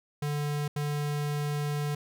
square tone bursts at uneven times, 146.83 Hz, D3, in tune, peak -29 dBFS, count 2, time 0.22-0.68 / 0.76-1.95 s, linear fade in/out 5 ms, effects none

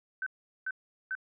sine tone bursts, 1528 Hz, G6, 45 cents flat, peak -31 dBFS, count 3, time 0.22-1.152 s, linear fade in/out 2 ms, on 44 ms, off 400 ms, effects none

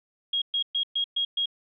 sine tone bursts, 3277 Hz, G#7, 24 cents flat, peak -23 dBFS, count 6, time 0.33-1.458 s, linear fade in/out 5 ms, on 88 ms, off 120 ms, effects none

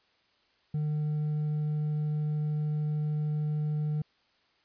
sine tone with hard clipping, 151.1 Hz, D3, 50 cents sharp, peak -28 dBFS, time 0.74-4.02 s, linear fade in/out 5 ms, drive 2 dB, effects white hiss -68 dBFS RMS until 4.64 s + resampled to 11025 Hz

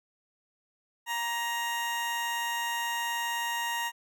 20% pulse tone with amplitude modulation, 939 Hz, A#5, 12 cents sharp, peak -23 dBFS, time 1.06-3.92 s, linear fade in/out 50 ms, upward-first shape sine, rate 223 Hz, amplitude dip 35%, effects none

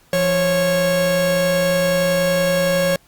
45% pulse tone pair together, 173.1 / 550 Hz, F3 / C#5, -15 / -14 cents, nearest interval octave + minor sixth, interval 2001 cents, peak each -22 / -16 dBFS, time 0.13-2.96 s, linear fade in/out 2 ms, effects pink hiss -54 dBFS RMS until 3.07 s + Opus 48 kbps

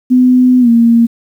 sine tone with pitch glide, 252.1 to 232.5 Hz, B3 to A#3, +36 to -4 cents, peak -4 dBFS, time 0.1-1.07 s, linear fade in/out 20 ms, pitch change -140 cents, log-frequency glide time 0.6-0.69 s, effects 7-bit

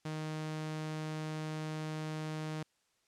sawtooth tone, 155.56 Hz, D#3, in tune, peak -33 dBFS, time 0.05-2.63 s, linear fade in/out 5 ms, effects white hiss -75 dBFS RMS until 3.07 s + low-pass 8000 Hz 12 dB/octave

